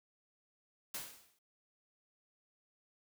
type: noise with exponential decay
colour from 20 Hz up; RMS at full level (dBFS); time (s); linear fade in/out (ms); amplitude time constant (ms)
white; -39; 0.94-1.39; 5; 97
effects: none